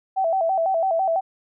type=tone with vibrato; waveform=sine; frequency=711 Hz; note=F5; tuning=31 cents sharp; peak=-18 dBFS; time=0.16-1.21 s; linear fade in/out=20 ms; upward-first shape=square; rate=6 Hz; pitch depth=130 cents each way; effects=none